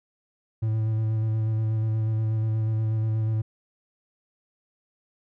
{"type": "tone with vibrato", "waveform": "triangle", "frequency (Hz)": 110, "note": "A2", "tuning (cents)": 0, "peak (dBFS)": -20, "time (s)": [0.62, 3.42], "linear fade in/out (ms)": 10, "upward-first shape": "square", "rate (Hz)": 8.3, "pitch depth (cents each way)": 15, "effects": []}